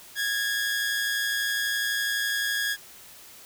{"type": "tone pair together", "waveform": "sawtooth", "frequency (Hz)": [1648.1, 1760], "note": ["G#6", "A6"], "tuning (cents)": [-14, 0], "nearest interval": "minor second", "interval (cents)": 114, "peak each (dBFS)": [-22, -30], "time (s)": [0.15, 2.77], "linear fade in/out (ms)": 50, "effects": ["white hiss -48 dBFS RMS until 3.45 s"]}